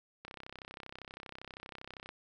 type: click train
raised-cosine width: 0.3 ms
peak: -29 dBFS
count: 61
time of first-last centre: 0.25-2.09 s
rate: 32.6 Hz
effects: none